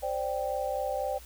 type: chord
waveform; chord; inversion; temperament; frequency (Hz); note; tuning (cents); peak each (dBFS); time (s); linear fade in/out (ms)
sine; C suspended second; none; equal; 523.3 / 587.3 / 784; C5 / D5 / G5; 0 / 0 / 0; -33; 0.02-1.19; 20
effects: added 60 Hz sine -48 dBFS peak until 1.25 s + white hiss -52 dBFS RMS until 1.25 s